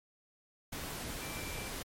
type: tone in noise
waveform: sine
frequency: 2349 Hz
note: D7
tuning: in tune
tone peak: -47 dBFS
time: 1.21-1.69 s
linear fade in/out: 10 ms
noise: pink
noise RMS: -41 dBFS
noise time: 0.72-1.83 s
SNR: -9 dB
effects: MP3 64 kbps